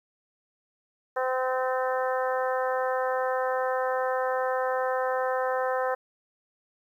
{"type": "harmonic tone", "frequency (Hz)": 257.5, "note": "C4", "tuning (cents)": -28, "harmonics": [2, 3, 4, 5, 6, 7], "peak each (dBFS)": [-27, -31, -33, -35, -37, -38], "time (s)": [1.16, 5.95], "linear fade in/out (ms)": 10, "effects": ["10-bit"]}